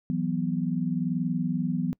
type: chord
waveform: sine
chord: E suspended second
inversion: none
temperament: just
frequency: 164.81 / 185.42 / 247.2 Hz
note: E3 / F#3 / B3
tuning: 0 / +4 / +2 cents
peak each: -29 dBFS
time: 0.1-1.93 s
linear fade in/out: 0 ms
effects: noise-tail reverb RT60 0.1 s tail -25 dB re dry